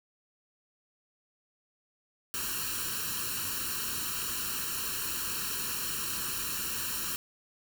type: noise with comb filter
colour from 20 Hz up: white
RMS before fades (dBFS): -34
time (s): 2.34-7.16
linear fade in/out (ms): 0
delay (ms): 0.71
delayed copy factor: +0.95
effects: none